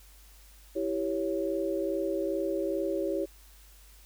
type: chord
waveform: sine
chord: C# diminished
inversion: first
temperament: equal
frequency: 329.6 / 392 / 554.4 Hz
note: E4 / G4 / C#5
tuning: 0 / 0 / 0 cents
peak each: -32 dBFS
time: 0.75-3.26 s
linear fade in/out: 20 ms
effects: added 50 Hz sine -53 dBFS peak until 4.05 s + white hiss -58 dBFS RMS until 4.05 s